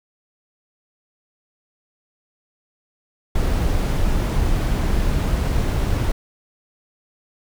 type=noise; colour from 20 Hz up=brown; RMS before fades=-19 dBFS; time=3.35-6.12 s; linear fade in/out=5 ms; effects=none